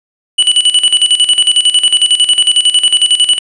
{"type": "tone with tremolo", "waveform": "square", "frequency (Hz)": 2960, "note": "F#7", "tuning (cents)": 0, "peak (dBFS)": -5, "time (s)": [0.38, 3.39], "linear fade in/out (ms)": 10, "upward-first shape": "square", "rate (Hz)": 11, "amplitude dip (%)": 75, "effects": ["resampled to 24000 Hz", "7-bit"]}